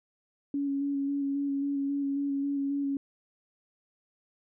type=tone with vibrato; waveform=sine; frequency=279.9 Hz; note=C#4; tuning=17 cents sharp; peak=-27 dBFS; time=0.54-2.97 s; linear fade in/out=2 ms; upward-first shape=square; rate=3.7 Hz; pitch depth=15 cents each way; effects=none